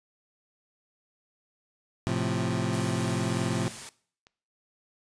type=chord; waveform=25% pulse; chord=F major; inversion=first; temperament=equal; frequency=110 / 130.81 / 174.61 Hz; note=A2 / C3 / F3; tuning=0 / 0 / 0 cents; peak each=-27 dBFS; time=2.07-3.68 s; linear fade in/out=0 ms
type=noise; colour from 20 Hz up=white; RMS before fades=-41 dBFS; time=2.73-3.89 s; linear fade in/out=0 ms
type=clicks; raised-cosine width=0.2 ms; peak=-35 dBFS; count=3; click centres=3.532 / 3.716 / 4.269 s
effects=noise-tail reverb RT60 0.5 s tail -19 dB re dry + resampled to 22050 Hz